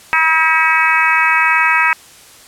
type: harmonic tone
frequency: 320.9 Hz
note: E4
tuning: 46 cents flat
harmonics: 3 / 4 / 5 / 6 / 7 / 8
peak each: -17 / -17 / -17 / -17 / -17 / -17 dBFS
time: 0.13-1.93 s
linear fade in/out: 0 ms
effects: white hiss -41 dBFS RMS until 2.47 s + low-pass 11000 Hz 12 dB/octave